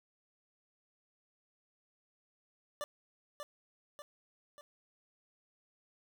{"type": "tone with echo", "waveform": "25% pulse", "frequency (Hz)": 587.3, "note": "D5", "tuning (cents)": 0, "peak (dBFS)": -33, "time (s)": [2.81, 2.84], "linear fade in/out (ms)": 0, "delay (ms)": 590, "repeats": 3, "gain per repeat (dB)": -5, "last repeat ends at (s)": 4.61, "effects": []}